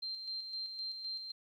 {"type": "tone with tremolo", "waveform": "sine", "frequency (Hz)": 4155, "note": "C8", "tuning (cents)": -13, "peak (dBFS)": -37, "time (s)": [0.02, 1.32], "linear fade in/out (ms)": 10, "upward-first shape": "square", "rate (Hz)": 3.9, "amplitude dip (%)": 45, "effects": ["12-bit"]}